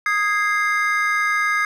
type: chord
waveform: triangle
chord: Ab major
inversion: second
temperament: equal with one note detuned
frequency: 1244.5 / 1646.9 / 2093 Hz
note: Eb6 / Ab6 / C7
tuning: 0 / -15 / 0 cents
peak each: -20 dBFS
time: 0.06-1.65 s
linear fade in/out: 2 ms
effects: none